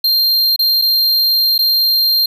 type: tone with dropouts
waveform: square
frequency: 4186 Hz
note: C8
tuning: in tune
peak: -11 dBFS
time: 0.04-2.26 s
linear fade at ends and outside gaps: 5 ms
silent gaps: 0.562-0.591 / 0.816-0.82 / 1.58-1.589 s
effects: none